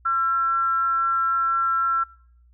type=tone with frequency modulation; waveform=sine; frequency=1349 Hz; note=E6; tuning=40 cents sharp; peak=-19 dBFS; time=0.05-2.04 s; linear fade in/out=10 ms; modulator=279 Hz; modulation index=0.28; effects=noise-tail reverb RT60 0.6 s tail -24 dB re dry + added 60 Hz sine -52 dBFS peak until 2.53 s